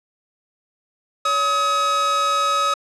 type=tone pair together; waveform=45% pulse; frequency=566 / 1270.6 Hz; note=C#5 / D#6; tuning=+36 / +36 cents; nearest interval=octave + major second; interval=1400 cents; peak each=-27 / -17 dBFS; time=1.25-2.74 s; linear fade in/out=5 ms; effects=low-pass 7000 Hz 12 dB/octave